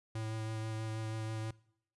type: tone with vibrato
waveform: square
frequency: 110.3 Hz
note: A2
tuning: 5 cents sharp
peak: -37 dBFS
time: 0.15-1.51 s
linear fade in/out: 5 ms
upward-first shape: sine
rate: 6.2 Hz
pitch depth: 13 cents each way
effects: noise-tail reverb RT60 0.7 s tail -22 dB re dry + resampled to 24000 Hz